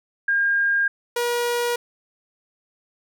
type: tone pair in turn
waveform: sine / sawtooth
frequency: 1613 / 479.5 Hz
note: G6 / A#4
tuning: +49 / +49 cents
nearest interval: octave + major sixth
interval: 2100 cents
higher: first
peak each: -17 / -17 dBFS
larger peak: neither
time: 0.28-0.88 / 1.16-1.76 s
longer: neither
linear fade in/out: 5 ms
effects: none